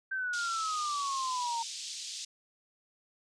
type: exponential sweep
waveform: sine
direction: down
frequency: 1568 to 910 Hz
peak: -31 dBFS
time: 0.11-1.63 s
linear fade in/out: 10 ms
type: band-pass noise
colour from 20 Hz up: white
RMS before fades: -41 dBFS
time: 0.33-2.25 s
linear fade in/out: 5 ms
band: 3200 to 6900 Hz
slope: 24 dB/octave
effects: resampled to 22050 Hz